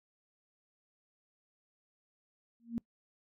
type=tone with exponential growth; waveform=sine; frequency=233.1 Hz; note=A#3; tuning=in tune; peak=-28 dBFS; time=2.6-2.78 s; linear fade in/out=0 ms; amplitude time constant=37 ms; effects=noise-tail reverb RT60 0.1 s tail -24 dB re dry + AAC 64 kbps